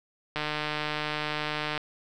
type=click train; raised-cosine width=0.3 ms; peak=-14 dBFS; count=215; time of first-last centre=0.36-1.777 s; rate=151 Hz; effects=none